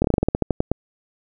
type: slowing click train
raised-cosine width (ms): 2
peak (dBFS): -4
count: 13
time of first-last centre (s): 0.02-0.716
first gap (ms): 24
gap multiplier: 1.15
effects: none